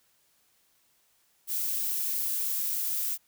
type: noise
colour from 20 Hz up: violet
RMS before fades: -30 dBFS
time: 1.47-3.18 s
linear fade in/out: 50 ms
effects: white hiss -68 dBFS RMS until 3.27 s